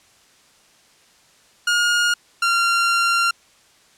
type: tone pair in turn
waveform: sawtooth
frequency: 1427 / 1381.6 Hz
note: F6 / F6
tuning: +37 / -19 cents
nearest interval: minor second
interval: 56 cents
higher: first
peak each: -12 / -12 dBFS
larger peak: neither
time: 1.67-2.14 / 2.42-3.31 s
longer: second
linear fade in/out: 5 ms
effects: white hiss -54 dBFS RMS until 3.97 s + low-pass 8000 Hz 12 dB/octave